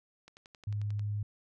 click train, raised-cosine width 0.2 ms, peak -35 dBFS, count 9, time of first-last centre 0.28-0.994 s, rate 11.2 Hz
sine tone, 103.83 Hz, G#2, in tune, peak -31 dBFS, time 0.67-1.23 s, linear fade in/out 5 ms
effects none

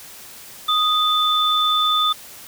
sine tone pair together, 1244.5 / 3530 Hz, D#6 / A7, 0 / +5 cents, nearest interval octave + tritone, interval 1805 cents, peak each -18 dBFS, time 0.68-2.13 s, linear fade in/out 10 ms, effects white hiss -40 dBFS RMS until 2.47 s

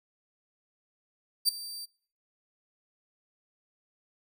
sawtooth tone with ADSR envelope, 4665 Hz, D8, 12 cents flat, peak -16 dBFS, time 1.45-1.86 s, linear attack 35 ms, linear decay 8 ms, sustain -19 dB, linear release 18 ms, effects noise-tail reverb RT60 0.5 s tail -23 dB re dry

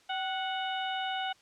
harmonic tone with a mistuned harmonic, 736 Hz, F#5, 9 cents flat, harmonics 1 / 2 / 3 / 4 / 5, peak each -33 / -38 / -44 / -38 / -43 dBFS, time 0.09-1.33 s, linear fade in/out 10 ms, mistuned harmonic 1, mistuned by +62 cents, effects white hiss -62 dBFS RMS until 1.41 s + low-pass 6000 Hz 12 dB/octave

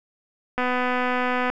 click train, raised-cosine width 0.5 ms, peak -10 dBFS, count 231, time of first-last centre 0.58-1.5 s, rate 250 Hz, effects none

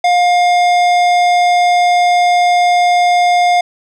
sine tone with tanh clipping, 709 Hz, F5, 26 cents sharp, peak -10 dBFS, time 0.04-3.61 s, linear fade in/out 5 ms, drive 16 dB, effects none

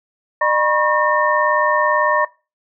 sine tone cluster, 605 / 971 / 1089 / 1820 Hz, D#5 / B5 / C#6 / A#6, -49 / -30 / -31 / -42 cents, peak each -19 dBFS, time 0.41-2.25 s, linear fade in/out 5 ms, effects noise-tail reverb RT60 0.3 s tail -21 dB re dry

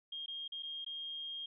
sine tone with dropouts, 3229 Hz, G#7, 49 cents flat, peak -40 dBFS, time 0.12-1.46 s, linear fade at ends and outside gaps 5 ms, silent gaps 0.261-0.28 / 0.479-0.52 / 0.625-0.631 / 0.847-0.863 s, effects none

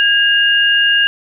sine tone pair together, 1636.4 / 2829 Hz, G#6 / F7, -26 / +22 cents, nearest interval major sixth, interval 948 cents, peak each -12 dBFS, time 0-1.07 s, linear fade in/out 0 ms, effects none

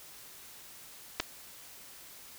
clicks, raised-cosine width 0.2 ms, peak -13 dBFS, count 2, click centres 1.199 / 1.202 s, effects white hiss -51 dBFS RMS until 2.38 s

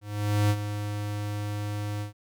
square tone with ADSR envelope, 103.83 Hz, G#2, in tune, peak -20 dBFS, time 0.01-2.13 s, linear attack 490 ms, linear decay 55 ms, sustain -10 dB, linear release 120 ms, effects none

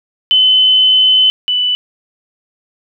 sine tone pair in turn, 3036 / 2982 Hz, F#7 / F#7, +44 / +13 cents, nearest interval unison, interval 31 cents, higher first, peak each -6 / -11 dBFS, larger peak first, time 0.31-1.3 / 1.48-1.75 s, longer first, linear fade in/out 0 ms, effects none

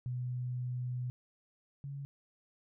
sine tone pair in turn, 124.6 / 139.86 Hz, B2 / C#3, +16 / +16 cents, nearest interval major second, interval 200 cents, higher second, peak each -34 / -39 dBFS, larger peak first, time 0.06-1.1 / 1.84-2.05 s, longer first, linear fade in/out 0 ms, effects none

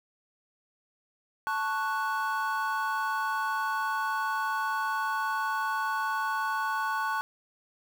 triangle chord, F# minor, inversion first, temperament equal, 880 / 1108.7 / 1480 Hz, A5 / C#6 / F#6, 0 / 0 / 0 cents, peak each -30 dBFS, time 1.47-7.21 s, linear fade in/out 0 ms, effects 8-bit

